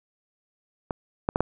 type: clicks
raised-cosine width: 1 ms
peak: -14 / -9 / -8 / -7 dBFS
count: 4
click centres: 0.908 / 1.289 / 1.359 / 1.406 s
effects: none